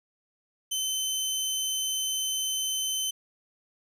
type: tone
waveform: 20% pulse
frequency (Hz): 3068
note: G7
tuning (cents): -38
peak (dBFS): -22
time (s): 0.71-3.11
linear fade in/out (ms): 10
effects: none